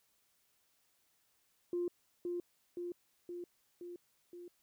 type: tone with echo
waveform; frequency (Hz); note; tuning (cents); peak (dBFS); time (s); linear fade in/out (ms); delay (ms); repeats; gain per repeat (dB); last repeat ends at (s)
sine; 350.6; F4; +7; -32; 1.73-1.88; 2; 520; 5; -3; 4.48
effects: tanh soft clip ceiling -28 dBFS + white hiss -75 dBFS RMS until 4.62 s